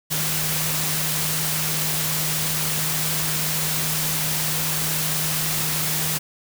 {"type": "tone in noise", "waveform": "sine", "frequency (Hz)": 155.56, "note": "D#3", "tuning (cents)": 0, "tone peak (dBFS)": -29, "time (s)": [0.1, 6.19], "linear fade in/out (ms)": 20, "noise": "white", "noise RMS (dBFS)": -24, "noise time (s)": [0.1, 6.19], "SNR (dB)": -8, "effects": []}